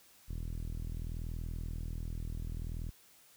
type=tone with low-pass filter; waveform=5% pulse; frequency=40.62 Hz; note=E1; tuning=25 cents flat; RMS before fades=-39 dBFS; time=0.28-2.91 s; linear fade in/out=20 ms; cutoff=85 Hz; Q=0.56; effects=white hiss -62 dBFS RMS until 3.36 s